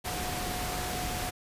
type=tone in noise; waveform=sine; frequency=726 Hz; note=F#5; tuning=33 cents flat; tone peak=-38 dBFS; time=0.04-1.31 s; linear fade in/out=20 ms; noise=pink; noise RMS=-34 dBFS; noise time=0.04-1.31 s; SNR=-7 dB; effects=resampled to 32000 Hz